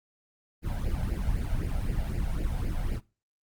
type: noise with flanger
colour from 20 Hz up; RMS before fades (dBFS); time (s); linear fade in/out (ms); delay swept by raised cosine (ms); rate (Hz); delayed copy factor
brown; -29; 0.62-3.01; 50; 0.41 to 1.4; 3.9; +0.9
effects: noise-tail reverb RT60 0.3 s tail -20 dB re dry + Opus 32 kbps